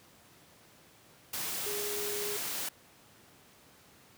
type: tone in noise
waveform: sine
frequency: 413.3 Hz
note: G#4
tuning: 8 cents flat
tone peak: -37 dBFS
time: 1.66-2.37 s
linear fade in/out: 5 ms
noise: white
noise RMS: -36 dBFS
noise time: 1.33-2.69 s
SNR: -4 dB
effects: pink hiss -59 dBFS RMS until 4.17 s + high-pass 100 Hz 12 dB/octave